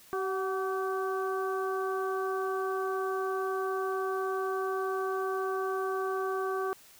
harmonic tone with a mistuned harmonic, 382.9 Hz, G4, 41 cents flat, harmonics 1 / 2 / 3 / 4, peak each -31 / -38 / -35 / -41 dBFS, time 0.13-6.73 s, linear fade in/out 0 ms, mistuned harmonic 2, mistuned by -43 cents, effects white hiss -56 dBFS RMS until 6.99 s

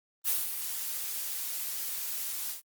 blue noise with ADSR envelope, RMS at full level -27 dBFS, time 0.24-2.62 s, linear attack 46 ms, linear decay 190 ms, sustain -8 dB, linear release 120 ms, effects Opus 32 kbps

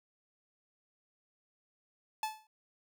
45% pulse tone with exponential decay, 868 Hz, A5, 24 cents flat, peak -30 dBFS, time 2.23-2.47 s, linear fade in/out 2 ms, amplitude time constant 51 ms, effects none

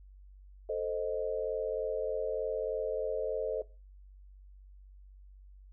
sine chord, A diminished, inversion none, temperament equal, 440 / 523.3 / 622.3 Hz, A4 / C5 / Eb5, 0 / 0 / 0 cents, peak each -34 / -36 / -36 dBFS, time 0.69-3.62 s, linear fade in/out 5 ms, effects noise-tail reverb RT60 0.3 s tail -18 dB re dry + added 48 Hz sine -51 dBFS peak until 5.72 s

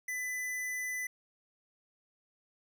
square tone, 2001 Hz, B6, 22 cents sharp, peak -35 dBFS, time 0.08-1.07 s, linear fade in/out 5 ms, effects none

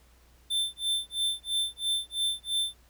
square tone with tremolo, 3552 Hz, A7, 16 cents sharp, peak -25 dBFS, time 0.5-2.76 s, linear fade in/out 10 ms, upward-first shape sine, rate 3 Hz, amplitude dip 100%, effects added 60 Hz sine -58 dBFS peak until 2.89 s + pink hiss -63 dBFS RMS until 2.89 s

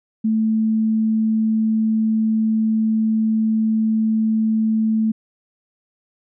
sine tone, 220 Hz, A3, in tune, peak -15 dBFS, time 0.24-5.12 s, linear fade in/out 10 ms, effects none

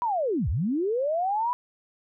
sine linear two-way sweep, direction down then up, 999 to 57 to 999 Hz, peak -23 dBFS, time 0.02-1.53 s, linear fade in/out 0 ms, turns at 0.49 s, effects none

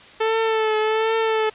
sawtooth tone with vibrato, 440 Hz, A4, in tune, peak -14 dBFS, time 0.2-1.5 s, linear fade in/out 10 ms, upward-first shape triangle, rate 1.3 Hz, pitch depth 41 cents each way, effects white hiss -45 dBFS RMS until 1.54 s + resampled to 8000 Hz

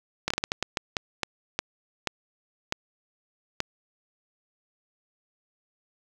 slowing click train, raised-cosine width 0.2 ms, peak -8 dBFS, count 14, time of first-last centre 0.28-3.604 s, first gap 24 ms, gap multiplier 1.35, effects 7-bit

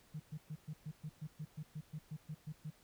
sine tone bursts, 153.3 Hz, D#3, 25 cents flat, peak -40 dBFS, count 15, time 0.14-2.705 s, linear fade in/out 10 ms, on 59 ms, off 120 ms, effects tanh soft clip ceiling -36 dBFS + pink hiss -67 dBFS RMS until 2.83 s

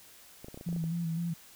clicks, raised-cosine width 2 ms, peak -31 dBFS, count 9, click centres 0.445 / 0.484 / 0.544 / 0.575 / 0.611 / 0.689 / 0.728 / 0.763 / 0.84 s
sine tone with vibrato, 167.2 Hz, E3, 25 cents sharp, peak -30 dBFS, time 0.66-1.34 s, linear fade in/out 10 ms, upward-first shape square, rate 3.9 Hz, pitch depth 38 cents each way
effects white hiss -55 dBFS RMS until 1.55 s

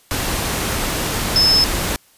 sine tone in noise, 5220 Hz, E8, 18 cents flat, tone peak -11 dBFS, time 1.36-1.64 s, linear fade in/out 0 ms, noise pink, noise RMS -21 dBFS, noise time 0.11-1.96 s, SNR +7 dB, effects white hiss -53 dBFS RMS until 2.17 s + resampled to 32000 Hz

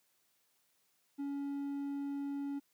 triangle tone, 281.4 Hz, C#4, 26 cents sharp, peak -34 dBFS, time 1.18-2.6 s, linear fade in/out 20 ms, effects white hiss -75 dBFS RMS until 2.73 s + high-pass 100 Hz 12 dB/octave

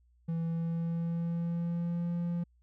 triangle tone with pitch glide, 165.5 to 172.23 Hz, E3 to F3, +7 to -24 cents, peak -28 dBFS, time 0.28-2.44 s, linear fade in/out 10 ms, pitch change +69 cents, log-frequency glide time 0.45-2.13 s, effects added 60 Hz sine -63 dBFS peak until 2.62 s

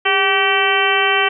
harmonic tone with a mistuned harmonic, 385.5 Hz, G4, 29 cents flat, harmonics 1 / 2 / 3 / 4 / 5 / 6 / 7 / 8, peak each -21 / -21 / -21 / -21 / -21 / -21 / -21 / -21 dBFS, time 0.05-1.29 s, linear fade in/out 10 ms, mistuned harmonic 1, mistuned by +74 cents, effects none

